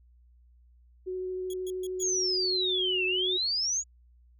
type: tone with vibrato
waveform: sine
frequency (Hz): 370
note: F#4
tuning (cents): 0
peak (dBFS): -31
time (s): 1.06-3.38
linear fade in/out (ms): 20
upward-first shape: sine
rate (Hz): 13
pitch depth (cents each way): 9
type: tone bursts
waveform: 15% pulse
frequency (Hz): 3335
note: G#7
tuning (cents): +7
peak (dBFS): -35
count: 4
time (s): 1.5-2.034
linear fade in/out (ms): 2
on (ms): 36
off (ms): 130
type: exponential two-way sweep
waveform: sine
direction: down then up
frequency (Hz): 6910 to 2600 to 6910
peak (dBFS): -26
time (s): 1.99-3.84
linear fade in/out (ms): 50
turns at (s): 3.06
effects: added 60 Hz sine -56 dBFS peak until 4.39 s